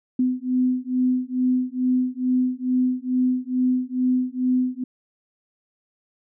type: beating tone pair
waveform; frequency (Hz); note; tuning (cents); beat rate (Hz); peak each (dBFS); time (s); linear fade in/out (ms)
sine; 252.3 / 254.6; B3 / C4; +37 / -47; 2.3; -22; 0.19-4.84; 5
effects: none